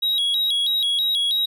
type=tone with vibrato; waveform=triangle; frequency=3567 Hz; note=A7; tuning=23 cents sharp; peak=-17 dBFS; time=0.02-1.46 s; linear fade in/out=10 ms; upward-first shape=square; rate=3.1 Hz; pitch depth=120 cents each way; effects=none